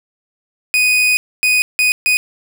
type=tone bursts at uneven times; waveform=40% pulse; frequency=2489 Hz; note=D#7; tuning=in tune; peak=-10 dBFS; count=4; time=0.74-1.17 / 1.43-1.62 / 1.79-1.92 / 2.06-2.17 s; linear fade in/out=0 ms; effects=none